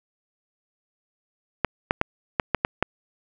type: clicks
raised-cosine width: 0.5 ms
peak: -4 dBFS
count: 7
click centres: 1.647 / 1.909 / 2.014 / 2.398 / 2.547 / 2.649 / 2.826 s
effects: none